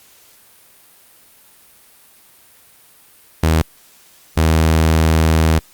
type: tone pair in turn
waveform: sawtooth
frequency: 80 / 80 Hz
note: D#2 / D#2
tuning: +49 / +49 cents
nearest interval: unison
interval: 0 cents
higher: neither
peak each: -7 dBFS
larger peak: neither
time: 3.43-3.62 / 4.37-5.59 s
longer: second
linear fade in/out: 5 ms
effects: white hiss -48 dBFS RMS until 5.73 s + Opus 48 kbps